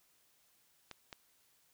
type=clicks; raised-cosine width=0.2 ms; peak=-28 dBFS; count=2; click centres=0.913 / 1.128 s; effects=white hiss -71 dBFS RMS until 1.73 s